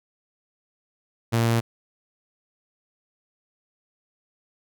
sawtooth tone, 115.7 Hz, A#2, 13 cents flat, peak -15 dBFS, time 1.32-1.61 s, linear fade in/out 20 ms, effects none

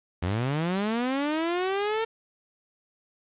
sawtooth linear sweep, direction up, 81.6 to 454.8 Hz, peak -21 dBFS, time 0.22-2.05 s, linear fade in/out 10 ms, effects resampled to 8000 Hz + 8-bit

